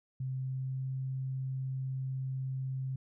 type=tone with pitch glide; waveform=sine; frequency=130.81 to 131.95 Hz; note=C3 to C3; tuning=0 to +15 cents; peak=-33 dBFS; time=0.2-2.96 s; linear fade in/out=5 ms; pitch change=+15 cents; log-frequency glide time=0.36-0.89 s; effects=none